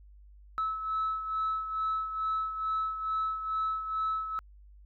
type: beating tone pair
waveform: sine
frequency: 1300 / 1302.3 Hz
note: E6 / E6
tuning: -24 / -21 cents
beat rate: 2.3 Hz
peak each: -29 / -36 dBFS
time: 0.58-4.39 s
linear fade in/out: 0 ms
effects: tanh soft clip ceiling -24 dBFS + added 50 Hz sine -51 dBFS peak until 4.85 s